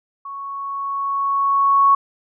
sine tone with level ramp, 1108.7 Hz, C#6, in tune, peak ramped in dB -29 to -9 dBFS, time 0.25-1.95 s, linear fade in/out 5 ms, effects none

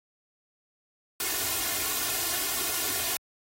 white noise with comb filter, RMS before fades -29 dBFS, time 1.2-3.17 s, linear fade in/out 2 ms, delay 2.8 ms, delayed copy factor +0.9, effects high-pass 60 Hz 12 dB/octave + AAC 48 kbps

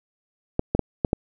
clicks, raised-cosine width 2 ms, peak -6 dBFS, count 5, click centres 0.594 / 0.75 / 0.793 / 1.048 / 1.131 s, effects none

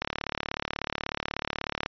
click train, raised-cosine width 0.3 ms, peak -12 dBFS, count 68, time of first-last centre 0.02-1.861 s, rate 36.4 Hz, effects resampled to 11025 Hz

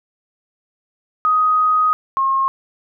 sine tone pair in turn, 1252 / 1075.7 Hz, D#6 / C6, +10 / +48 cents, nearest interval minor third, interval 262 cents, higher first, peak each -12 / -14 dBFS, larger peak first, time 1.25-1.93 / 2.17-2.48 s, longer first, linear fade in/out 0 ms, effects none

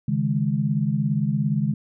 sine chord, C# suspended second, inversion none, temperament just, 138.59 / 155.92 / 207.9 Hz, C#3 / D#3 / G#3, 0 / +4 / +2 cents, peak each -24 dBFS, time 0.08-1.74 s, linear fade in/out 5 ms, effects none

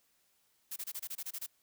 blue noise bursts, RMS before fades -40 dBFS, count 10, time 0.71-1.465 s, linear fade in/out 10 ms, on 53 ms, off 25 ms, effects white hiss -73 dBFS RMS until 1.62 s

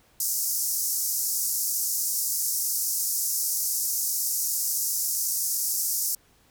white band-pass noise, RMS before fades -27 dBFS, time 0.2-6.15 s, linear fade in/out 2 ms, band 5200 to 16000 Hz, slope 48 dB/octave, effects pink hiss -61 dBFS RMS until 6.5 s

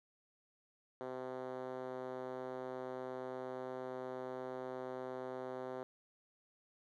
5% pulse tone with band-pass filter, 128.5 Hz, C3, 31 cents flat, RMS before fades -44 dBFS, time 1.01-5.83 s, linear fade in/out 0 ms, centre 440 Hz, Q 1.5, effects none

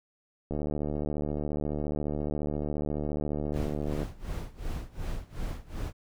click train, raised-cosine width 2 ms, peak -19 dBFS, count 263, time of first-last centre 0.51-4.032 s, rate 74.4 Hz
brown noise with tremolo, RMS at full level -32 dBFS, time 3.52-5.93 s, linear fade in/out 50 ms, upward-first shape sine, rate 2.7 Hz, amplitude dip 90%
effects none

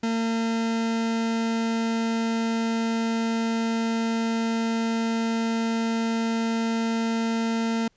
40% pulse tone, 227.5 Hz, A#3, 42 cents flat, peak -22 dBFS, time 0.03-7.88 s, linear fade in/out 5 ms, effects pink hiss -67 dBFS RMS until 7.96 s + resampled to 16000 Hz

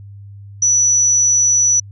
sine tone, 5920 Hz, F#8, in tune, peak -10 dBFS, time 0.62-1.8 s, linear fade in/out 5 ms, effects added 100 Hz sine -33 dBFS peak until 1.91 s

